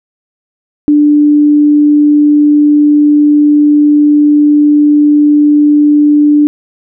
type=tone; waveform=sine; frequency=295.4 Hz; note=D4; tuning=10 cents sharp; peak=-3 dBFS; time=0.88-6.47 s; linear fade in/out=0 ms; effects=none